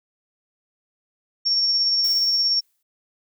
sine tone with tremolo, 5490 Hz, F8, 31 cents flat, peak -16 dBFS, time 1.45-2.61 s, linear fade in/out 20 ms, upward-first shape sine, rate 17 Hz, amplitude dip 25%
blue noise with exponential decay, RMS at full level -34 dBFS, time 2.04-2.83 s, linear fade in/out 5 ms, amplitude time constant 170 ms
effects none

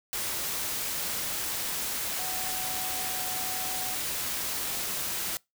sine tone in noise, 745 Hz, F#5, 12 cents sharp, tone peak -39 dBFS, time 2.19-3.95 s, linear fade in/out 0 ms, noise white, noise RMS -32 dBFS, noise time 0.13-5.37 s, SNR -10 dB, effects noise-tail reverb RT60 0.2 s tail -24 dB re dry

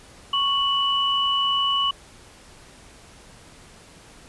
sine tone pair together, 1108.7 / 2960 Hz, C#6 / F#7, 0 / 0 cents, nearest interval octave + perfect fourth, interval 1700 cents, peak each -23 / -21 dBFS, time 0.33-1.91 s, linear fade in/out 5 ms, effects pink hiss -48 dBFS RMS until 4.28 s + resampled to 24000 Hz

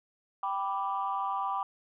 sine chord, G major, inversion none, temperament equal, 784 / 987.8 / 1174.7 Hz, G5 / B5 / D6, 0 / 0 / 0 cents, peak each -33 dBFS, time 0.43-1.63 s, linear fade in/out 2 ms, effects tanh soft clip ceiling -21 dBFS

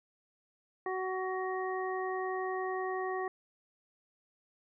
harmonic tone, 374.1 Hz, F#4, 19 cents sharp, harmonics 1 / 2 / 3 / 5, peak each -35 / -38 / -40 / -42 dBFS, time 0.86-3.28 s, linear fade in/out 2 ms, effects none

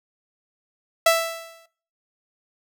sawtooth tone with exponential decay, 661 Hz, E5, 5 cents sharp, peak -8 dBFS, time 1.06-1.66 s, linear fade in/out 5 ms, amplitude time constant 130 ms, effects noise-tail reverb RT60 0.4 s tail -18 dB re dry

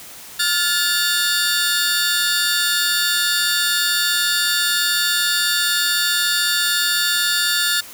sawtooth tone cluster, 1412 / 1733 / 3654 / 4501 Hz, F6 / A6 / A#7 / C#8, +19 / -27 / -35 / +26 cents, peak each -19 dBFS, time 0.39-7.81 s, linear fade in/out 10 ms, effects white hiss -38 dBFS RMS until 7.93 s

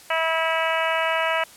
harmonic tone, 324.7 Hz, E4, 26 cents flat, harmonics 2 / 3 / 4 / 5 / 6 / 7 / 8 / 9, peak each -25 / -27 / -28 / -29 / -30 / -30 / -31 / -32 dBFS, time 0.1-1.44 s, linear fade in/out 5 ms, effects white hiss -47 dBFS RMS until 1.56 s + low-pass 12000 Hz 12 dB/octave

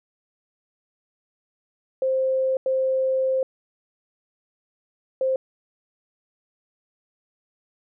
sine tone bursts at uneven times, 525 Hz, C5, 6 cents sharp, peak -19 dBFS, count 3, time 2.02-2.57 / 2.66-3.43 / 5.21-5.36 s, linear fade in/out 2 ms, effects none

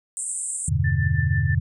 white band-pass noise, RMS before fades -29 dBFS, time 0.17-0.69 s, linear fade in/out 0 ms, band 7700 to 9100 Hz, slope 96 dB/octave
sine chord, E minor seventh, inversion none, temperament equal, 82.41 / 98 / 123.47 / 146.83 Hz, E2 / G2 / B2 / D3, 0 / 0 / 0 / 0 cents, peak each -24 dBFS, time 0.68-1.6 s, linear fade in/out 5 ms
sine tone with tremolo, 1770 Hz, A6, 10 cents sharp, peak -25 dBFS, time 0.84-1.55 s, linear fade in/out 5 ms, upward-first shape triangle, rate 6.2 Hz, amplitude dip 80%
effects none

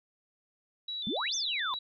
sine tone with vibrato, 3712 Hz, A#7, 8 cents flat, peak -34 dBFS, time 0.88-1.79 s, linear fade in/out 5 ms, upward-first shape square, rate 3.5 Hz, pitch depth 86 cents each way
sine exponential two-way sweep, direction up then down, 185 to 6500 to 964 Hz, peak -31 dBFS, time 1.07-1.74 s, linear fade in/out 0 ms, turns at 1.35 s
effects none

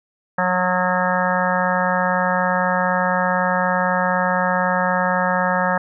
harmonic tone with a mistuned harmonic, 182.4 Hz, F#3, 24 cents flat, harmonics 1 / 3 / 4 / 5 / 6 / 7 / 8 / 9 / 10, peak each -24 / -23 / -25 / -23 / -29 / -25 / -33 / -24 / -29 dBFS, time 0.38-5.78 s, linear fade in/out 5 ms, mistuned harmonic 8, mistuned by -63 cents, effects none

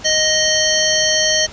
harmonic tone, 622.3 Hz, D#5, in tune, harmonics 1 / 3 / 5 / 7 / 9 / 10, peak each -20 / -20 / -20 / -20 / -20 / -20 dBFS, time 0.04-1.47 s, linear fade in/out 20 ms, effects pink hiss -36 dBFS RMS until 1.52 s + resampled to 16000 Hz

